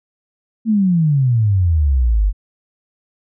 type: exponential sweep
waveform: sine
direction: down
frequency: 229.2 to 46.25 Hz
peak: -11 dBFS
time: 0.65-2.33 s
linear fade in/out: 50 ms
effects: none

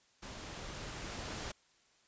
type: noise with level ramp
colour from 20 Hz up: pink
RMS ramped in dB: -47 to -41 dBFS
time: 0.22-1.52 s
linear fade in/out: 10 ms
effects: white hiss -69 dBFS RMS until 2.07 s + resampled to 16000 Hz

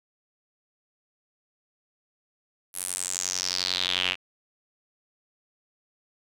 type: tone with band-pass filter sweep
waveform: square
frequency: 45.65 Hz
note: F#1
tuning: 23 cents flat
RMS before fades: -29 dBFS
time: 2.73-4.16 s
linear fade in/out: 50 ms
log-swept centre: 11000 to 2700 Hz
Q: 4.8
effects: none

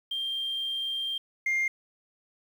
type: tone pair in turn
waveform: sine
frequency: 3182 / 2113 Hz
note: G7 / C7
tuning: +25 / +16 cents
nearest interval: perfect fifth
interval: 709 cents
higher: first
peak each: -28 / -22 dBFS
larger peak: second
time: 0.11-1.18 / 1.46-1.68 s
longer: first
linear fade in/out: 5 ms
effects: tanh soft clip ceiling -22 dBFS + 9-bit

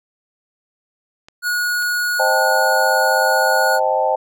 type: clicks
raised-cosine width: 0.2 ms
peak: -23 dBFS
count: 2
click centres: 1.285 / 1.824 s
type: tone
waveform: square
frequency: 1452 Hz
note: F#6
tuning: 33 cents flat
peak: -18 dBFS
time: 1.42-3.8 s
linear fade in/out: 50 ms
type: chord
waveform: sine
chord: A half-diminished seventh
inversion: first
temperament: equal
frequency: 523.3 / 622.3 / 784 / 880 Hz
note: C5 / Eb5 / G5 / A5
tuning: 0 / 0 / 0 / 0 cents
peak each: -20 dBFS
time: 2.19-4.16 s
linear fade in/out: 10 ms
effects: none

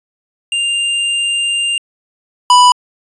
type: tone pair in turn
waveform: square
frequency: 2796 / 988.5 Hz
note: F7 / B5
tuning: +1 / +1 cents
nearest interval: octave + tritone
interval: 1800 cents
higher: first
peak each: -14 / -5 dBFS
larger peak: second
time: 0.52-1.78 / 2.5-2.72 s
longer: first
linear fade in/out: 2 ms
effects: resampled to 22050 Hz

